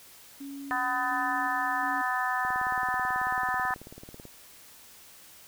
sine tone with tremolo, 278.4 Hz, C#4, 8 cents sharp, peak -37 dBFS, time 0.4-2.02 s, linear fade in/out 10 ms, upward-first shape square, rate 1.4 Hz, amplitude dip 40%
harmonic tone, 251.7 Hz, B3, 33 cents sharp, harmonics 3 / 4 / 5 / 6 / 7, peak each -32 / -32 / -33 / -37 / -31 dBFS, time 0.71-3.74 s, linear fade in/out 0 ms
click train, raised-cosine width 2 ms, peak -31 dBFS, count 34, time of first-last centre 2.45-4.253 s, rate 18.3 Hz
effects white hiss -52 dBFS RMS until 5.47 s

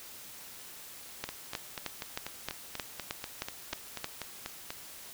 two click trains, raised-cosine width 0.2 ms, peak -16 / -19 dBFS, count 10 / 15, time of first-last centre 1.24-4.044 / 1.29-4.705 s, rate 3.21 / 4.1 Hz, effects white hiss -48 dBFS RMS until 5.13 s

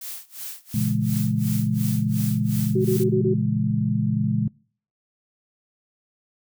blue noise with tremolo, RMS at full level -33 dBFS, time 0.01-3.04 s, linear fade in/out 5 ms, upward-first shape sine, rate 2.8 Hz, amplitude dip 95%
sine chord, A# half-diminished seventh, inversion none, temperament just, 116.54 / 139.85 / 167.82 / 209.8 Hz, A#2 / C#3 / E3 / G#3, 0 / +16 / +31 / +18 cents, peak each -25 / -26 / -28 / -23 dBFS, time 0.74-4.48 s, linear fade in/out 5 ms
sine tone bursts, 373.6 Hz, F#4, 17 cents sharp, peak -19 dBFS, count 5, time 2.75-3.341 s, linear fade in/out 10 ms, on 99 ms, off 24 ms
effects noise-tail reverb RT60 0.5 s tail -25 dB re dry

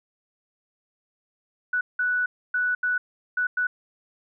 sine tone bursts at uneven times, 1480 Hz, F#6, in tune, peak -21 dBFS, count 6, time 1.73-1.81 / 1.99-2.26 / 2.54-2.75 / 2.83-2.98 / 3.37-3.47 / 3.57-3.67 s, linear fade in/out 5 ms, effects none

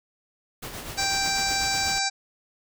pink noise with tremolo, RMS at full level -34 dBFS, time 0.62-1.99 s, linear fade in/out 10 ms, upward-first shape triangle, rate 8.1 Hz, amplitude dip 55%
harmonic tone, 784 Hz, G5, in tune, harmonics 1 / 2 / 3 / 5 / 6 / 7 / 8 / 9 / 10, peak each -29 / -31 / -32 / -33 / -30 / -32 / -34 / -35 / -35 dBFS, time 0.97-2.1 s, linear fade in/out 20 ms
effects none

